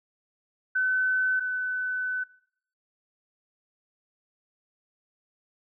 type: tone pair in turn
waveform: sine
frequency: 1516 / 1506.4 Hz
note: F#6 / F#6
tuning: +42 / +31 cents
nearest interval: unison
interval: 11 cents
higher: first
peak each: -22 / -27 dBFS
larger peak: first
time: 0.75-1.4 / 1.4-2.24 s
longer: second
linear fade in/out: 10 ms
effects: noise-tail reverb RT60 0.6 s tail -19 dB re dry